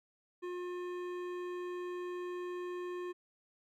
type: tone with hard clipping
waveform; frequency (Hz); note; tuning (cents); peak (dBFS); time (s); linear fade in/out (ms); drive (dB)
triangle; 357.1; F4; +39; -40; 0.42-3.13; 20; 17
effects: none